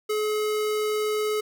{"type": "tone", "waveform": "square", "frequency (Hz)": 425.9, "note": "G#4", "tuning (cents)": 44, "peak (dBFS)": -24, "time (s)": [0.09, 1.41], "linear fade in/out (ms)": 10, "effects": []}